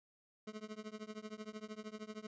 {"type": "tone with tremolo", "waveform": "25% pulse", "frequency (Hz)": 214.7, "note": "A3", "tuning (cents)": -42, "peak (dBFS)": -38, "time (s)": [0.47, 2.27], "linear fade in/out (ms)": 5, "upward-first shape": "triangle", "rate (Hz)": 13, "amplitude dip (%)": 100, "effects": ["resampled to 16000 Hz"]}